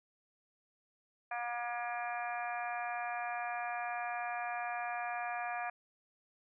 harmonic tone, 239.2 Hz, A#3, 45 cents sharp, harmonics 3 / 4 / 5 / 6 / 7 / 8 / 9 / 10, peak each -38 / -47 / -45 / -50 / -43 / -53 / -55 / -46 dBFS, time 1.31-5.7 s, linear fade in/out 5 ms, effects none

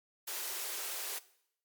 white high-pass noise, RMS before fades -39 dBFS, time 0.27-1.19 s, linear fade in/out 10 ms, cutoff 330 Hz, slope 96 dB/octave, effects noise-tail reverb RT60 0.7 s tail -18 dB re dry + MP3 96 kbps

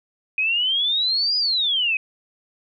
sine exponential two-way sweep, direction up then down, 2489 to 4978 to 2489 Hz, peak -18 dBFS, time 0.38-1.97 s, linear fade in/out 2 ms, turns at 1.37 s, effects none

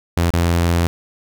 sawtooth tone with dropouts, 85.4 Hz, F2, 38 cents flat, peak -10 dBFS, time 0.17-0.87 s, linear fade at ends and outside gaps 0 ms, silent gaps 0.304-0.337 s, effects none

